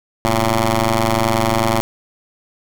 10% pulse ring-modulated tone, 110.9 Hz, A2, 14 cents sharp, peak -3 dBFS, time 0.25-1.81 s, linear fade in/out 0 ms, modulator 455 Hz, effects none

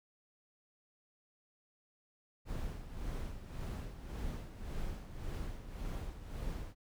brown noise with tremolo, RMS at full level -39 dBFS, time 2.45-6.75 s, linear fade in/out 50 ms, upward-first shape sine, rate 1.8 Hz, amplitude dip 65%, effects none

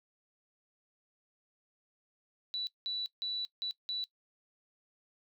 sine tone bursts at uneven times, 3952 Hz, B7, in tune, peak -33 dBFS, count 5, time 2.54-2.67 / 2.86-3.06 / 3.22-3.45 / 3.62-3.71 / 3.89-4.04 s, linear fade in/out 0 ms, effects noise-tail reverb RT60 0.1 s tail -19 dB re dry

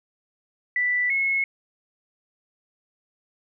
sine tone pair in turn, 1975.5 / 2180 Hz, B6 / C#7, 0 / -29 cents, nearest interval major second, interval 171 cents, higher second, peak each -20 dBFS, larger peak neither, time 0.76-1.1 / 1.1-1.44 s, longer neither, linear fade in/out 2 ms, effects none

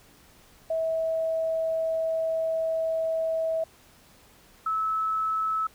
sine tone pair in turn, 648 / 1301.6 Hz, E5 / E6, -30 / -22 cents, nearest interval octave, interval 1208 cents, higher second, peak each -24 dBFS, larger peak neither, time 0.7-3.64 / 4.66-5.67 s, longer first, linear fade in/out 5 ms, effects pink hiss -56 dBFS RMS until 5.74 s

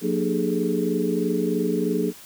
sine tone cluster, 179.7 / 232.3 / 301.2 / 407.5 / 430.6 Hz, F3 / A#3 / D4 / G#4 / A4, +50 / -6 / +44 / -33 / -37 cents, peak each -27 dBFS, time 0.01-2.13 s, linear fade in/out 50 ms, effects white hiss -45 dBFS RMS until 2.25 s

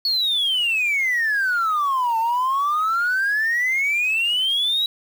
sine exponential two-way sweep, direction down then up, 4435 to 889 to 3905 Hz, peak -16 dBFS, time 0.05-4.86 s, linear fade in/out 2 ms, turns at 2.18 s, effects tanh soft clip ceiling -16 dBFS + 7-bit

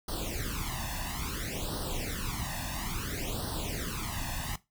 pink noise with flanger, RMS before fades -35 dBFS, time 0.08-4.56 s, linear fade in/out 5 ms, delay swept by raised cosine 0.21 to 1.14 ms, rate 0.59 Hz, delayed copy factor +0.95, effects noise-tail reverb RT60 0.2 s tail -17 dB re dry

